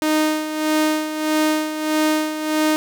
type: tone with tremolo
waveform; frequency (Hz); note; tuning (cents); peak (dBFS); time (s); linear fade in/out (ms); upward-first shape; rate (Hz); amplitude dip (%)
sawtooth; 309; D#4; -12; -11; 0.02-2.76; 0; sine; 1.6; 65
effects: none